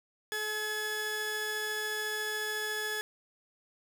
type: tone pair together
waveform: sawtooth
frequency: 428.5 / 1700 Hz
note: A4 / G#6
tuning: -46 / +40 cents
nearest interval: 2 octaves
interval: 2386 cents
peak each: -34 / -30 dBFS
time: 0.32-3.01 s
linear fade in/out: 0 ms
effects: none